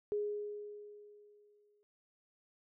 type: tone with exponential decay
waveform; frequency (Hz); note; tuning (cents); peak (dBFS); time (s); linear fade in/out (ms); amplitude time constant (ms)
sine; 415.3; G#4; 0; -31; 0.12-1.83; 0; 370
effects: none